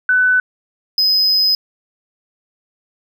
sine / triangle tone pair in turn, 1500 / 5045 Hz, F#6 / D#8, +23 / +23 cents, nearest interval octave + major sixth, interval 2100 cents, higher second, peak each -10 dBFS, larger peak neither, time 0.09-0.4 / 0.98-1.55 s, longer second, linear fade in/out 2 ms, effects none

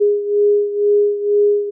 sine beating tone pair, 411.3 / 413.4 Hz, G#4 / G#4, -17 / -8 cents, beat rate 2.1 Hz, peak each -13 / -18 dBFS, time 0-1.71 s, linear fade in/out 20 ms, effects none

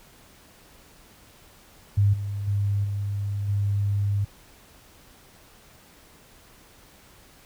sine tone with level steps, 101 Hz, G#2, 48 cents flat, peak -16 / -27 / -21 / -25 / -21 dBFS, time 1.97-4.25 s, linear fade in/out 10 ms, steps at 2.13 / 2.47 / 2.84 / 3.48 s, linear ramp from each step 10 ms, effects pink hiss -53 dBFS RMS until 7.45 s

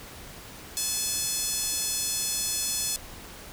5% pulse tone with high-pass filter, 860 Hz, A5, 40 cents flat, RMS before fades -29 dBFS, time 0.77-2.96 s, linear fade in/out 0 ms, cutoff 4700 Hz, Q 0.72, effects pink hiss -44 dBFS RMS until 3.52 s

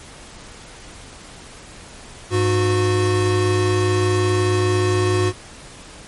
square tone pair together, 101.67 / 364.5 Hz, G#2 / F#4, -36 / -26 cents, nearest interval octave + minor seventh, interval 2210 cents, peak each -19 dBFS, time 2.3-5.33 s, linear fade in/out 50 ms, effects pink hiss -40 dBFS RMS until 6.07 s + MP3 48 kbps

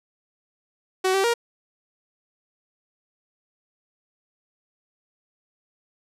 sawtooth tone with pitch steps, 375.4 / 387.6 / 470.3 Hz, F#4 / G4 / A#4, +25 / -20 / +15 cents, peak -15 dBFS, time 1.04-1.34 s, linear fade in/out 10 ms, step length 100 ms, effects low-pass 11000 Hz 12 dB/octave

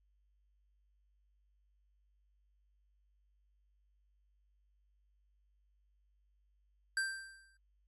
square tone with exponential decay, 1572 Hz, G6, 4 cents sharp, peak -31 dBFS, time 6.97-7.57 s, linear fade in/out 2 ms, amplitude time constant 130 ms, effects added 50 Hz sine -70 dBFS peak until 7.87 s + AAC 32 kbps

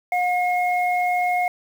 sine tone pair together, 719 / 2155 Hz, F#5 / C#7, -50 / -49 cents, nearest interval octave + perfect fifth, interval 1901 cents, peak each -19 / -25 dBFS, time 0.12-1.48 s, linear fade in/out 2 ms, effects 7-bit

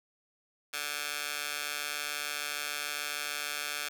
15% pulse tone with high-pass filter, 146.83 Hz, D3, in tune, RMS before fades -36 dBFS, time 0.73-3.89 s, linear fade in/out 10 ms, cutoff 1800 Hz, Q 0.8, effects none

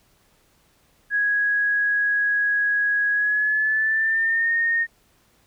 sine tone with pitch glide, 1661.2 to 1843.2 Hz, G#6 to A#6, 0 to -20 cents, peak -18 dBFS, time 1.1-4.87 s, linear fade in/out 50 ms, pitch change +180 cents, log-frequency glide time 3.12-4.52 s, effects pink hiss -61 dBFS RMS until 5.46 s

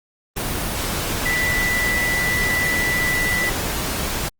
sine tone in noise, 1978 Hz, B6, 2 cents sharp, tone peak -19 dBFS, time 1.25-3.5 s, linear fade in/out 10 ms, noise pink, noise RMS -24 dBFS, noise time 0.36-4.29 s, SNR +2 dB, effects Opus 24 kbps

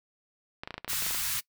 clicks, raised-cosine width 0.3 ms, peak -20 dBFS, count 12, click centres 0.635 / 0.675 / 0.707 / 0.742 / 0.78 / 0.846 / 0.879 / 0.932 / 1.023 / 1.065 / 1.109 / 1.147 s
white band-stop noise, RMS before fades -31 dBFS, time 0.88-1.41 s, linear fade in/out 20 ms, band 160 to 1100 Hz, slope 24 dB/octave
effects noise-tail reverb RT60 0.1 s tail -22 dB re dry

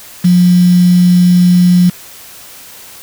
sine tone with quantisation, 178.3 Hz, F3, 36 cents sharp, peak -4 dBFS, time 0.24-1.9 s, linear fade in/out 10 ms, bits 4, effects white hiss -34 dBFS RMS until 3.02 s

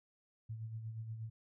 sine tone with tremolo, 111.5 Hz, A2, 23 cents sharp, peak -39 dBFS, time 0.49-1.3 s, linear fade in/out 10 ms, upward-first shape sine, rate 8.4 Hz, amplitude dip 50%, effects none

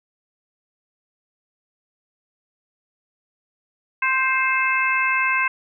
harmonic tone with a mistuned harmonic, 523.3 Hz, C5, in tune, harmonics 2 / 3 / 4 / 5, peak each -23 / -23 / -23 / -23 dBFS, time 4.02-5.48 s, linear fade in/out 5 ms, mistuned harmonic 4, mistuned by +18 cents, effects none

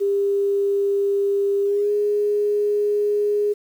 sine tone with pitch glide, 399.8 to 413.9 Hz, G4 to G#4, +34 to -6 cents, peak -17 dBFS, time 0-3.54 s, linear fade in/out 20 ms, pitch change +60 cents, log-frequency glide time 1.62-1.91 s, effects 8-bit

